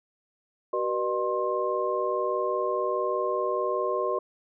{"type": "tone cluster", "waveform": "sine", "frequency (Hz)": [379.7, 484.6, 606, 1061], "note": ["F#4", "B4", "D#5", "C6"], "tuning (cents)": [45, -33, -46, 24], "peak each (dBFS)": -30, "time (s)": [0.73, 4.19], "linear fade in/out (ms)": 5, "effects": []}